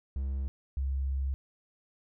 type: tone pair in turn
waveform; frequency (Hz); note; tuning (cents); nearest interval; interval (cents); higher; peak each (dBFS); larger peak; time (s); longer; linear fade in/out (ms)
triangle / sine; 67.5 / 67.5; C#2 / C#2; -45 / -45; unison; 0; neither; -28; neither; 0.16-0.48 / 0.77-1.34; second; 0
effects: none